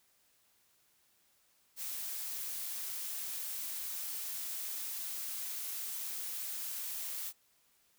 blue noise, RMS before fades -40 dBFS, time 1.76-7.33 s, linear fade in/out 50 ms, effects white hiss -71 dBFS RMS until 7.98 s

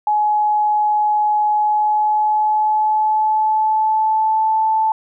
sine tone with pitch glide, 844 to 877.3 Hz, G#5 to A5, +28 to -5 cents, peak -13 dBFS, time 0.07-4.92 s, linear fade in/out 2 ms, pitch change +67 cents, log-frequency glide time 1.52-4.59 s, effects none

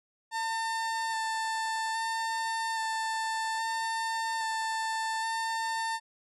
30% pulse tone with vibrato, 896 Hz, A5, 31 cents sharp, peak -27 dBFS, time 0.31-6 s, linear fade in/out 50 ms, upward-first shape square, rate 0.61 Hz, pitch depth 11 cents each way, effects resampled to 24000 Hz

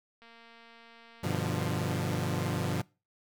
click train, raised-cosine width 0.3 ms, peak -39 dBFS, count 278, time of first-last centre 0.22-1.419 s, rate 231 Hz
sawtooth chord, G dominant seventh, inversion none, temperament equal with one note detuned, 98 / 123.47 / 149.49 / 174.61 Hz, G2 / B2 / D3 / F3, 0 / 0 / +31 / 0 cents, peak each -31 dBFS, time 1.23-2.82 s, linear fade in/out 10 ms
effects noise-tail reverb RT60 0.3 s tail -23 dB re dry

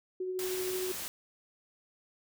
sine tone with tremolo, 370 Hz, F#4, in tune, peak -31 dBFS, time 0.2-0.92 s, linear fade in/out 5 ms, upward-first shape triangle, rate 13 Hz, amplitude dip 35%
white noise, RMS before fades -39 dBFS, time 0.39-1.08 s, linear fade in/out 0 ms
effects none

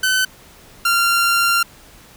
sawtooth tone pair in turn, 1519 / 1383.4 Hz, F#6 / F6, +45 / -17 cents, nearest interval major second, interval 162 cents, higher first, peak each -11 / -10 dBFS, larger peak second, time 0.03-0.25 / 0.85-1.63 s, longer second, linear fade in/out 5 ms, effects pink hiss -45 dBFS RMS until 2.16 s

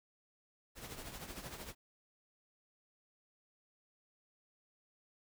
pink noise with tremolo, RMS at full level -45 dBFS, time 0.75-1.75 s, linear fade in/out 50 ms, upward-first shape triangle, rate 13 Hz, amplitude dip 65%, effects none

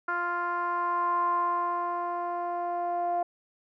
10% pulse tone with low-pass filter sweep, 349.2 Hz, F4, in tune, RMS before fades -29 dBFS, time 0.08-3.23 s, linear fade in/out 5 ms, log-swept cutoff 1300 to 740 Hz, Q 7, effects none

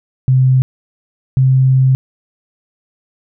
sine tone pair in turn, 130 / 131.36 Hz, C3 / C3, -11 / +7 cents, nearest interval unison, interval 18 cents, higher second, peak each -7 dBFS, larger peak neither, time 0.28-0.62 / 1.37-1.95 s, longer second, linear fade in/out 0 ms, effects none

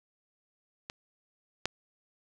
clicks, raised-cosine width 0.2 ms, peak -21 / -11 dBFS, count 2, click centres 0.899 / 1.656 s, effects none

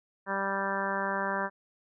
harmonic tone, 196 Hz, G3, in tune, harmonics 1 / 2 / 3 / 4 / 5 / 6 / 7 / 8 / 9, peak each -38 / -39 / -36 / -39 / -34 / -38 / -40 / -35 / -39 dBFS, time 0.26-1.5 s, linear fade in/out 50 ms, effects none

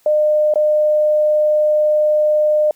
sine tone with dropouts, 606 Hz, D#5, 46 cents flat, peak -11 dBFS, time 0.06-2.71 s, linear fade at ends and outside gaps 2 ms, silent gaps 0.539-0.557 s, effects white hiss -56 dBFS RMS until 2.75 s

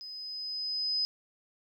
sine tone with level ramp, 5030 Hz, D#8, 18 cents sharp, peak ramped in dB -41 to -26 dBFS, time 0.01-1.05 s, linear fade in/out 0 ms, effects 11-bit

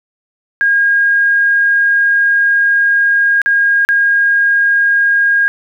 sine tone with dropouts, 1626 Hz, G#6, 37 cents flat, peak -8 dBFS, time 0.61-5.48 s, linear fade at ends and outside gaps 0 ms, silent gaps 3.417-3.46 / 3.85-3.889 s, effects 8-bit

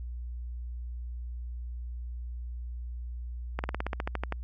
slowing click train, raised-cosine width 0.5 ms, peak -16 dBFS, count 12, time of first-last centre 3.59-4.324 s, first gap 49 ms, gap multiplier 1.06, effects added 60 Hz sine -35 dBFS peak until 4.43 s

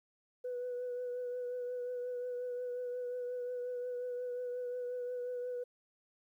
sine tone with vibrato, 493.9 Hz, B4, in tune, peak -35 dBFS, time 0.44-5.64 s, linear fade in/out 10 ms, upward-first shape triangle, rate 5.6 Hz, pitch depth 26 cents each way, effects tanh soft clip ceiling -33 dBFS + 12-bit

